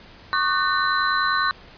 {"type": "tone cluster", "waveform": "sine", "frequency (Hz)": [1106, 1196, 1508, 1815, 4028], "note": ["C#6", "D6", "F#6", "A#6", "B7"], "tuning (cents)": [-4, 31, 32, -47, 33], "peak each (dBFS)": [-23, -26, -23, -29, -28], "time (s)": [0.33, 1.51], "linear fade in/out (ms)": 0, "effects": ["pink hiss -46 dBFS RMS until 1.77 s", "resampled to 11025 Hz"]}